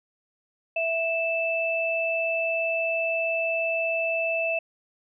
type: tone pair together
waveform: sine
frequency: 658.8 / 2637 Hz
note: E5 / E7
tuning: -1 / 0 cents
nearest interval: 2 octaves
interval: 2401 cents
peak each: -26 dBFS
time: 0.76-4.59 s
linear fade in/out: 5 ms
effects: none